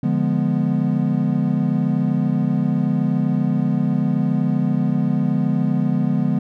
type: chord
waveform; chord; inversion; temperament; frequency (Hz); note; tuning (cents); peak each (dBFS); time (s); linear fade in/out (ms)
triangle; D diminished seventh; none; equal; 146.83 / 174.61 / 207.7 / 246.9; D3 / F3 / Ab3 / Cb4; 0 / 0 / 0 / 0; -20; 0.03-6.39; 5
effects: none